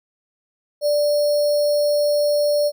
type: tone with sample-and-hold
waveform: sine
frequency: 587.3 Hz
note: D5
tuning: in tune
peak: -15 dBFS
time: 0.81-2.72 s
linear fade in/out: 50 ms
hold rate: 4900 Hz
effects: none